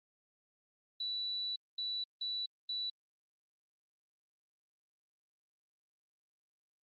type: tone bursts at uneven times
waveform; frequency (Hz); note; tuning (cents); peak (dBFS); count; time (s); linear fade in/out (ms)
sine; 3951; B7; 0; -35; 4; 1-1.56 / 1.78-2.04 / 2.21-2.46 / 2.69-2.9; 5
effects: Opus 32 kbps